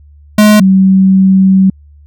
square / sine tone pair in turn, 211.3 / 190.79 Hz, G#3 / G3, +30 / -47 cents, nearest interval major second, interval 177 cents, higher first, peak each -3 dBFS, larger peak neither, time 0.38-0.6 / 0.6-1.7 s, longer second, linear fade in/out 5 ms, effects added 73 Hz sine -36 dBFS peak until 2.06 s

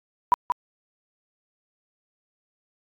sine tone with echo, 984 Hz, B5, 7 cents flat, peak -13 dBFS, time 0.32-0.34 s, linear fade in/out 0 ms, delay 180 ms, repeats 1, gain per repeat -6 dB, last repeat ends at 0.52 s, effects AAC 48 kbps

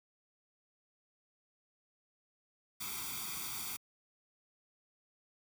white noise with comb filter, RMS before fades -41 dBFS, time 2.8-3.77 s, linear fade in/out 10 ms, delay 0.86 ms, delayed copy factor +1, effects high-pass 60 Hz 12 dB/octave

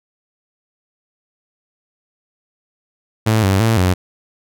sawtooth tone with pitch steps, 110 / 96.7 / 112.8 / 91.5 Hz, A2 / G2 / A2 / F#2, 0 / -23 / +44 / -19 cents, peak -8 dBFS, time 3.26-3.94 s, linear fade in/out 10 ms, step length 170 ms, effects none

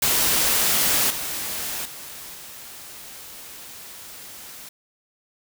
white noise with level steps, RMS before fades -20 / -29 / -38 / -40 dBFS, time 0.02-4.69 s, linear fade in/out 5 ms, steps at 1.1 / 1.85 / 2.34 s, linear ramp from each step 5 ms, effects none

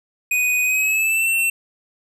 square tone with pitch glide, 2489 to 2699 Hz, D#7 to E7, 0 to +40 cents, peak -17 dBFS, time 0.31-1.5 s, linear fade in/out 5 ms, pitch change +140 cents, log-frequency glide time 0.63-1.29 s, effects none

